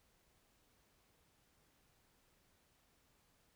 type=silence; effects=pink hiss -74 dBFS RMS until 3.55 s